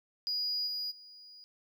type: tone with level steps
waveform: triangle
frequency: 4900 Hz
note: D#8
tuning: 27 cents flat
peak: -28 / -32 / -50 dBFS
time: 0.27-1.44 s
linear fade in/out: 0 ms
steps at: 0.66 / 0.9 s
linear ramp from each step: 20 ms
effects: tanh soft clip ceiling -27 dBFS + 11-bit